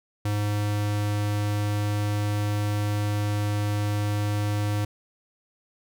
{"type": "tone", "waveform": "square", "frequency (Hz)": 103.83, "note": "G#2", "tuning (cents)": 0, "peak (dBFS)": -24, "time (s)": [0.25, 4.85], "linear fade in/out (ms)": 5, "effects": []}